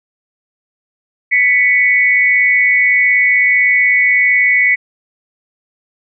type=tone pair together; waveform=sine; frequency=1984.4 / 2226 Hz; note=B6 / C#7; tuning=+8 / +7 cents; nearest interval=major second; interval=199 cents; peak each=-11 dBFS; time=1.31-4.76 s; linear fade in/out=20 ms; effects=none